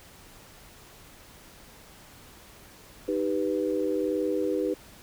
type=chord; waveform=sine; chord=Eb augmented; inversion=none; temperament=equal; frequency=311.1 / 392 / 493.9 Hz; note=Eb4 / G4 / B4; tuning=0 / 0 / 0 cents; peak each=-29 dBFS; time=3.08-4.74 s; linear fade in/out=5 ms; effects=pink hiss -51 dBFS RMS until 5.02 s